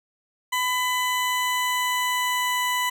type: tone with pitch glide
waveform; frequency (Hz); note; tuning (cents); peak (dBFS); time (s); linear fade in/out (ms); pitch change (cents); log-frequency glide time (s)
20% pulse; 1002 to 994.5; B5 to B5; +25 to +12; -17; 0.52-2.9; 10; -13; 0.71-2.65
effects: none